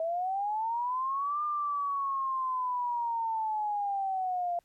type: linear two-way sweep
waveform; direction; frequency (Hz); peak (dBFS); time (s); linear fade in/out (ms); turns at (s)
sine; up then down; 641 to 1205 to 688; -28; 0-4.59; 2; 1.43
effects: pink hiss -72 dBFS RMS until 4.64 s + MP3 64 kbps